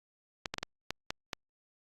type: clicks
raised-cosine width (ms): 0.2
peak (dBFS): -16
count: 7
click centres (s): 0.458 / 0.54 / 0.583 / 0.63 / 0.906 / 1.105 / 1.332
effects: Opus 48 kbps